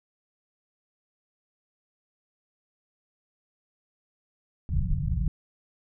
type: low-pass noise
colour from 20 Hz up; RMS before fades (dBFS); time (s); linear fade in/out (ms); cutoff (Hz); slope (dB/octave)
pink; -26; 4.69-5.28; 2; 180; 96
effects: none